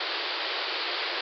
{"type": "band-pass noise", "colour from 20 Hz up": "white", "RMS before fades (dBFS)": -31, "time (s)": [0, 1.21], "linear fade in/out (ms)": 5, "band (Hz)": [320, 4800], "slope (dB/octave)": 96, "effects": []}